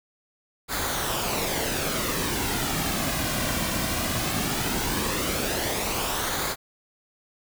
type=noise with flanger; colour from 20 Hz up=pink; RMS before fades=-27 dBFS; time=0.68-6.56 s; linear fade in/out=50 ms; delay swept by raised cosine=0.35 to 2.35 ms; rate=0.17 Hz; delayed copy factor=-0.5; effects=none